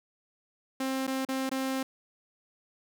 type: tone with dropouts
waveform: sawtooth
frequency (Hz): 264.8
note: C4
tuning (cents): +21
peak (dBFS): -25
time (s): 0.8-1.83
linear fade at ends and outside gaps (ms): 5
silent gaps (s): 1.069-1.076 / 1.251-1.287 / 1.494-1.514
effects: none